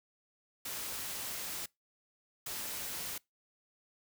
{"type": "noise bursts at uneven times", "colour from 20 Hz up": "white", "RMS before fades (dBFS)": -40, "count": 2, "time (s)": [[0.65, 1.66], [2.46, 3.18]], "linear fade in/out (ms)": 5, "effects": ["noise-tail reverb RT60 0.2 s tail -25 dB re dry"]}